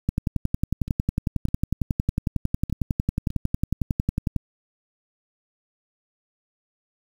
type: two click trains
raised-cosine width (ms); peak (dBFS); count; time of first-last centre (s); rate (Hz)
5; -9 / -19; 48 / 5; 0.09-4.363 / 0.88-3.304; 11 / 1.65
effects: 7-bit